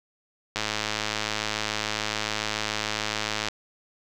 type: click train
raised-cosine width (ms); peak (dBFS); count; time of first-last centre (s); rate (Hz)
0.2; -9; 314; 0.56-3.485; 107
effects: none